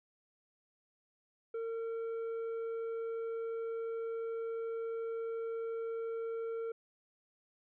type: tone with tanh clipping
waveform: triangle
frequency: 455.7 Hz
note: A#4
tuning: 39 cents flat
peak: -37 dBFS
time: 1.54-6.72 s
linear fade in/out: 5 ms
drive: 10 dB
effects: none